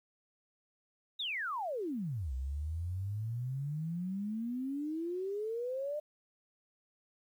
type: exponential two-way sweep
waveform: sine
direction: down then up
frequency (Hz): 3897 to 62.8 to 609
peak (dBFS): -34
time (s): 1.19-6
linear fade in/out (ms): 10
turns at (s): 2.33
effects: 11-bit